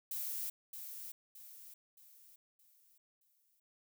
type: noise with echo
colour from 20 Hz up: violet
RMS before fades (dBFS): -40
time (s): 0.11-0.5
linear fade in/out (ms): 5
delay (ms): 620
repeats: 5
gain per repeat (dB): -7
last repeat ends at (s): 3.6
effects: none